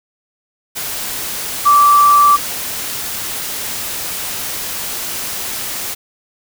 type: tone in noise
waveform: sine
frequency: 1164 Hz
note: D6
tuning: 16 cents flat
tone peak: -6 dBFS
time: 1.65-2.37 s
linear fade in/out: 20 ms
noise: white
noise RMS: -23 dBFS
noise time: 0.75-5.95 s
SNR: +14 dB
effects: none